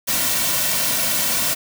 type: noise with comb filter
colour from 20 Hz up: white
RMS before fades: -20 dBFS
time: 0.07-1.55 s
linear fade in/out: 20 ms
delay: 2.4 ms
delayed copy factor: -0.6
effects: none